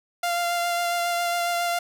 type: tone with vibrato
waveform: sawtooth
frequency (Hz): 694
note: F5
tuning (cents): -11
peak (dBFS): -19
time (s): 0.23-1.79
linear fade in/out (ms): 5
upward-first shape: sine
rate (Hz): 7.3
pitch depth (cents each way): 13
effects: none